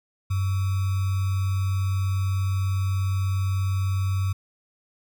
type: tone with sample-and-hold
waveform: sine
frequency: 95.8 Hz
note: G2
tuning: 39 cents flat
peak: -21 dBFS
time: 0.3-4.33 s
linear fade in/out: 10 ms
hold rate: 1225 Hz
effects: none